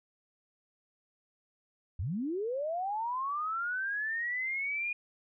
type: linear sweep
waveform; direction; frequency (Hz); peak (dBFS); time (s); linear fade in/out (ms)
sine; up; 69.3 to 2453; -31; 1.99-4.93; 5
effects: none